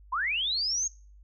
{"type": "linear sweep", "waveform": "sine", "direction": "up", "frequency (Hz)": [933, 6645], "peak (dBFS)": -26, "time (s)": [0.12, 0.88], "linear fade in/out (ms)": 10, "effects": ["noise-tail reverb RT60 0.4 s tail -23 dB re dry", "added 50 Hz sine -50 dBFS peak until 1.23 s"]}